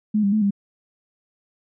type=tone with pitch steps; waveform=sine; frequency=212.4 / 199.3 / 215.5 / 200.3 Hz; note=G#3 / G3 / A3 / G3; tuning=+39 / +29 / -36 / +38 cents; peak=-16 dBFS; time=0.14-0.508 s; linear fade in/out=10 ms; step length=92 ms; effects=none